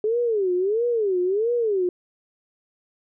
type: tone with vibrato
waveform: sine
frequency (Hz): 415.3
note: G#4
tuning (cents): 0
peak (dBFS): -19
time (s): 0.04-1.89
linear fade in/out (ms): 2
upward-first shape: sine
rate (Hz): 1.5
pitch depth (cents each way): 260
effects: none